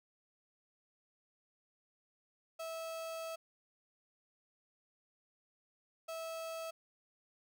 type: tone bursts at uneven times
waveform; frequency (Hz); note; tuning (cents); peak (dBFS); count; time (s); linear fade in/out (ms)
35% pulse; 652; E5; -19; -39; 2; 2.59-3.36 / 6.08-6.71; 10
effects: none